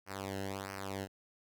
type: tone with flanger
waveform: sawtooth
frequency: 97.5 Hz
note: G2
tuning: 9 cents flat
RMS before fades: -41 dBFS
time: 0.06-1.08 s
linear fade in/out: 50 ms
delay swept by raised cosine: 0.27 to 0.87 ms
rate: 1.5 Hz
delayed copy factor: -0.85
effects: none